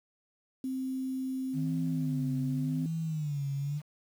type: tone with pitch glide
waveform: sine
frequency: 261.6 to 257.4 Hz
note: C4 to C4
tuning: 0 to -28 cents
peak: -31 dBFS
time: 0.64-2.86 s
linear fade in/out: 2 ms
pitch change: -28 cents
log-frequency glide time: 1.67-2.1 s
type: tone with vibrato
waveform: sine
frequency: 150.5 Hz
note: D3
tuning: 43 cents sharp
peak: -30 dBFS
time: 1.53-3.82 s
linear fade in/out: 50 ms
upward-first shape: sine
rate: 0.88 Hz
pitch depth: 140 cents each way
effects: tanh soft clip ceiling -20 dBFS + 9-bit